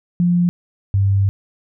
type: tone pair in turn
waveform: sine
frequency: 175.4 / 98.44 Hz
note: F3 / G2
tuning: +8 / +8 cents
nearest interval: minor seventh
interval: 1000 cents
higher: first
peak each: -12 dBFS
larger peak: neither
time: 0.2-0.49 / 0.94-1.29 s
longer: second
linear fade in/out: 0 ms
effects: none